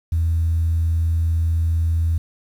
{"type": "tone", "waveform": "sine", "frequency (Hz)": 82.41, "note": "E2", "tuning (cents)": 0, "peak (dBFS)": -15, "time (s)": [0.12, 2.18], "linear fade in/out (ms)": 5, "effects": ["tanh soft clip ceiling -12 dBFS", "8-bit"]}